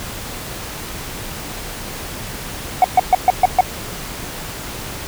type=tone bursts; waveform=sine; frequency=739 Hz; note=F#5; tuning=2 cents flat; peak=-3 dBFS; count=6; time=2.82-3.608 s; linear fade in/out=2 ms; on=23 ms; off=130 ms; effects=tanh soft clip ceiling -5 dBFS + pink hiss -29 dBFS RMS until 5.07 s